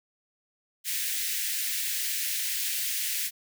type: high-pass noise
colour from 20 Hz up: white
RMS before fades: -30 dBFS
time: 0.84-3.31 s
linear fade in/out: 50 ms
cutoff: 1700 Hz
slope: 48 dB/octave
effects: none